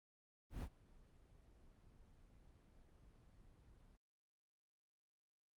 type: noise with ADSR envelope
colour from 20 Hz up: brown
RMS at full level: -43 dBFS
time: 0.5-3.97 s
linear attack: 120 ms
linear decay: 65 ms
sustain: -23 dB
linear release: 9 ms
effects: Opus 32 kbps